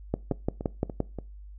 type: two click trains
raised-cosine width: 2 ms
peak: -21 / -12 dBFS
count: 4 / 6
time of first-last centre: 0.32-1.187 / 0.14-1.004 s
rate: 3.46 / 5.79 Hz
effects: noise-tail reverb RT60 0.3 s tail -22 dB re dry + added 50 Hz sine -42 dBFS peak until 1.58 s